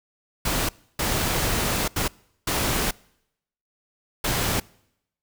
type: noise bursts at uneven times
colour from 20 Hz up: pink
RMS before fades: -24 dBFS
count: 5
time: 0.45-0.69 / 0.99-1.88 / 1.96-2.08 / 2.47-2.91 / 4.24-4.6 s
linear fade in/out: 5 ms
effects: noise-tail reverb RT60 0.8 s tail -25 dB re dry